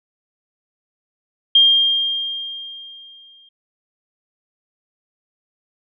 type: tone with exponential decay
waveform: sine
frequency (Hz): 3208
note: G7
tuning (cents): +39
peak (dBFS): -7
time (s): 1.55-3.49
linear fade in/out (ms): 5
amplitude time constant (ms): 420
effects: none